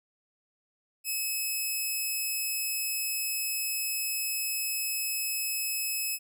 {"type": "tone", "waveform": "5% pulse", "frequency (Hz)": 2580, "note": "E7", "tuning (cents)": -38, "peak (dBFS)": -20, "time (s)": [1.04, 6.19], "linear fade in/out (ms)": 50, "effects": []}